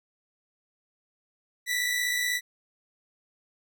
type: tone pair together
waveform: sawtooth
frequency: 1919.3 / 1975.5 Hz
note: B6 / B6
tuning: -50 / 0 cents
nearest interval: unison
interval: 50 cents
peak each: -29 / -23 dBFS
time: 1.66-2.41 s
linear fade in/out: 50 ms
effects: none